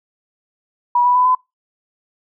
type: tone with pitch steps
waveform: sine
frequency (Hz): 970 / 984.1 / 998.4 / 1012.9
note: B5 / B5 / B5 / B5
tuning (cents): -31 / -6 / +19 / +43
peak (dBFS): -11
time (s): 0.95-1.35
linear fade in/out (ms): 5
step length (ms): 100
effects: noise-tail reverb RT60 0.2 s tail -24 dB re dry